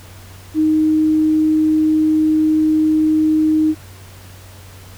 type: tone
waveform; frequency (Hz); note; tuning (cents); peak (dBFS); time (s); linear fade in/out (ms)
sine; 311.1; D#4; 0; -11; 0.54-3.75; 50
effects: added 94 Hz sine -38 dBFS peak until 4.97 s + pink hiss -42 dBFS RMS until 4.97 s